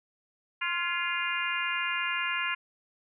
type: harmonic tone with a mistuned harmonic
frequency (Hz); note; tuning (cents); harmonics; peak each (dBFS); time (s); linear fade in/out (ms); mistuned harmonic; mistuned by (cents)
349.2; F4; 0; 3 / 4 / 5 / 6 / 7 / 8; -35 / -35 / -35 / -35 / -35 / -35; 0.61-2.55; 10; 5; -46
effects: none